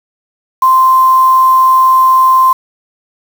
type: tone with quantisation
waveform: sine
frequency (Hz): 1042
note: C6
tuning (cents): -7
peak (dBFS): -4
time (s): 0.62-2.53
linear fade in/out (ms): 5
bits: 4
effects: none